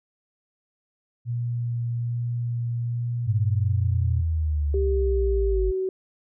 sine tone with vibrato, 119 Hz, A#2, 36 cents sharp, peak -24 dBFS, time 1.25-4.24 s, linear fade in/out 50 ms, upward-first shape sine, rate 1.2 Hz, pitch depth 9 cents each way
sine linear sweep, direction down, 104.5 to 48.95 Hz, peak -21 dBFS, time 3.26-5.72 s, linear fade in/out 20 ms
sine tone with pitch glide, 392 to 377.1 Hz, G4 to F#4, 0 to +33 cents, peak -23 dBFS, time 4.74-5.89 s, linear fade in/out 2 ms, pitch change -67 cents, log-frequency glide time 5.5-5.6 s
effects none

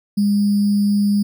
sine tone with sample-and-hold, 203.9 Hz, G#3, 32 cents flat, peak -13 dBFS, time 0.17-1.23 s, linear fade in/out 10 ms, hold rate 4900 Hz, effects none

